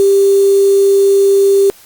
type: tone with quantisation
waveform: sine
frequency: 395.1 Hz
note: G4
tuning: 14 cents sharp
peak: -6 dBFS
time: 0-1.7 s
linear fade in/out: 0 ms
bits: 4
effects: white hiss -42 dBFS RMS until 1.85 s + Opus 48 kbps